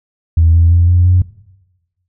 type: tone with pitch steps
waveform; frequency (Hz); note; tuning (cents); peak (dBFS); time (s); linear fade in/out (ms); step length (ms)
sine; 82 / 84.06 / 86.18 / 88.34 / 90.57; E2 / E2 / F2 / F2 / F#2; -9 / +34 / -22 / +20 / -36; -5; 0.37-1.22; 5; 170
effects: noise-tail reverb RT60 1.0 s tail -18 dB re dry + tanh soft clip ceiling -1 dBFS